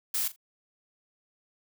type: noise with echo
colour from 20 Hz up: blue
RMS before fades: -29 dBFS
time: 0.14-0.28 s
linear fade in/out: 5 ms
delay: 41 ms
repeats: 2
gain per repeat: -15 dB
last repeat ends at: 0.362 s
effects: none